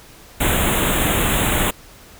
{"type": "band-stop noise", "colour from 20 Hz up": "pink", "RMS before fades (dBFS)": -18, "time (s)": [0.4, 1.71], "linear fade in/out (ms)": 10, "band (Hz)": [3800, 6800], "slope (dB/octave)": 96, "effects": ["pink hiss -44 dBFS RMS until 2.19 s"]}